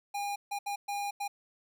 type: tone bursts at uneven times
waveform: square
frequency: 811 Hz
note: G#5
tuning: 41 cents flat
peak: -33 dBFS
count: 5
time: 0.14-0.36 / 0.51-0.59 / 0.66-0.76 / 0.88-1.11 / 1.2-1.28 s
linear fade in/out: 10 ms
effects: none